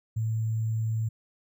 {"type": "tone with sample-and-hold", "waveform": "sine", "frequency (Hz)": 111.3, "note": "A2", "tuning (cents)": 20, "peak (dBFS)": -25, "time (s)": [0.16, 1.09], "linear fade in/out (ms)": 10, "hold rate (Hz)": 7350, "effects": []}